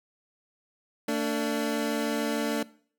25% pulse tone pair together, 225.8 / 292.5 Hz, A3 / D4, +45 / -7 cents, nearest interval major third, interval 448 cents, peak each -25 / -25 dBFS, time 1.08-2.63 s, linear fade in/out 5 ms, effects noise-tail reverb RT60 0.5 s tail -20 dB re dry

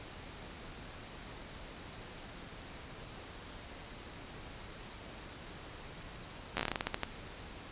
slowing click train, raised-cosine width 0.3 ms, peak -16 dBFS, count 13, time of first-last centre 6.57-7.034 s, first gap 11 ms, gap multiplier 1.21, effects pink hiss -48 dBFS RMS until 7.71 s + resampled to 8000 Hz

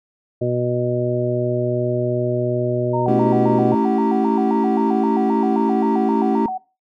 harmonic tone, 122.7 Hz, B2, 11 cents flat, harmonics 1 / 2 / 3 / 4 / 5, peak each -23 / -27 / -21 / -31 / -23 dBFS, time 0.41-3.75 s, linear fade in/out 10 ms
sine tone with vibrato, 830.6 Hz, G#5, in tune, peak -22 dBFS, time 2.93-6.58 s, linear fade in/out 10 ms, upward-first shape square, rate 3.8 Hz, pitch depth 180 cents each way
triangle chord, A dominant seventh, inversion none, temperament equal with one note detuned, 220 / 277.2 / 329.6 / 388.4 Hz, A3 / C#4 / E4 / G4, 0 / 0 / 0 / -16 cents, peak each -18 / -20 / -21 / -20 dBFS, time 3.08-6.46 s, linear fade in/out 2 ms
effects noise-tail reverb RT60 0.3 s tail -21 dB re dry

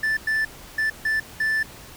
triangle tone bursts at uneven times, 1760 Hz, A6, in tune, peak -18 dBFS, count 5, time 0.03-0.17 / 0.27-0.45 / 0.78-0.9 / 1.05-1.2 / 1.4-1.63 s, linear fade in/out 5 ms, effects pink hiss -43 dBFS RMS until 1.96 s

